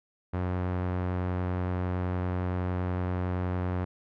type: tone with low-pass filter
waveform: sawtooth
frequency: 90.7 Hz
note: F#2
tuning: 34 cents flat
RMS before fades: -30 dBFS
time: 0.33-3.85 s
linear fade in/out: 10 ms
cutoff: 1500 Hz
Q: 0.87
effects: none